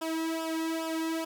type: tone with flanger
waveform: sawtooth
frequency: 324 Hz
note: E4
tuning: 30 cents flat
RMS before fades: -32 dBFS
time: 0.01-1.25 s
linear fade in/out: 10 ms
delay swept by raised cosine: 0.47 to 1.77 ms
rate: 2.4 Hz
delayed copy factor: -0.9
effects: none